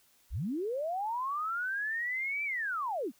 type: linear two-way sweep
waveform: sine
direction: up then down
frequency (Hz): 30.74 to 2349 to 193.7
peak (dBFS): -31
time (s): 0.3-3.12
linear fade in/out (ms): 50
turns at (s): 2.44
effects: white hiss -66 dBFS RMS until 3.19 s